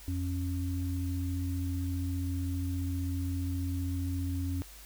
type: tone pair together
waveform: sine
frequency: 86.5 / 274.6 Hz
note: F2 / C#4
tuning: -16 / -16 cents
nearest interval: octave + minor sixth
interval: 2000 cents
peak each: -31 / -36 dBFS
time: 0.08-4.62 s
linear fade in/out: 0 ms
effects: added 50 Hz sine -51 dBFS peak until 4.85 s + white hiss -52 dBFS RMS until 4.85 s